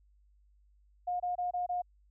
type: tone bursts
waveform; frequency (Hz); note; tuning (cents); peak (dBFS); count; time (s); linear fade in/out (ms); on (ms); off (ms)
sine; 715; F5; +41; -30; 5; 1.07-1.82; 10; 130; 25
effects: added 50 Hz sine -62 dBFS peak until 2.1 s